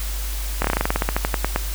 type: slowing click train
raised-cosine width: 0.5 ms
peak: -4 dBFS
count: 17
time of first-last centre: 0.62-1.561 s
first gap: 24 ms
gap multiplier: 1.11
effects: added 50 Hz sine -24 dBFS peak until 1.74 s + white hiss -33 dBFS RMS until 1.74 s